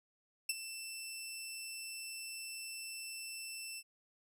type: tone with ADSR envelope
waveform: 15% pulse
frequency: 2669 Hz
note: E7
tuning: 21 cents sharp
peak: -23 dBFS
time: 0.49-3.83 s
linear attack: 5 ms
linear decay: 30 ms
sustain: -13 dB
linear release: 49 ms
effects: none